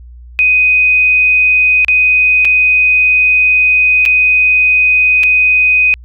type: tone with dropouts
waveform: sine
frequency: 2501 Hz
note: D#7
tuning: 8 cents sharp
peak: -6 dBFS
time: 0.39-5.94 s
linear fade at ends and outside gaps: 0 ms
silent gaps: 1.847-1.883 / 2.448-2.452 / 4.053-4.06 / 5.233-5.236 s
effects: added 60 Hz sine -31 dBFS peak until 6.04 s